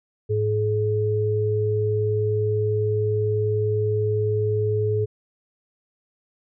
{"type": "tone pair together", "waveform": "sine", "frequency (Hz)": [106.2, 424.8], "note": ["G#2", "G#4"], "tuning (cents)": [39, 39], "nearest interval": "2 octaves", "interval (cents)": 2400, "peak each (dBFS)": -22, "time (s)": [0.29, 5.06], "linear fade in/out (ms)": 20, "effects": []}